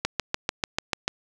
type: click train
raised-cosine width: 0.2 ms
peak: -6 dBFS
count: 8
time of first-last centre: 0.05-1.079 s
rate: 6.8 Hz
effects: none